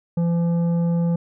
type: tone with tanh clipping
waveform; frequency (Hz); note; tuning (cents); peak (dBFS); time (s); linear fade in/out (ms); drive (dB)
triangle; 170; F3; -46; -19; 0.17-1.16; 5; 13
effects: none